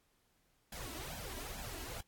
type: noise with flanger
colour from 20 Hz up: pink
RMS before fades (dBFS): -45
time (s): 0.72-2.01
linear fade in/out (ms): 5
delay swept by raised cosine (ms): 1.2 to 3.1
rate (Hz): 2.3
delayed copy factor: +0.75
effects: pink hiss -75 dBFS RMS until 2.07 s + AAC 64 kbps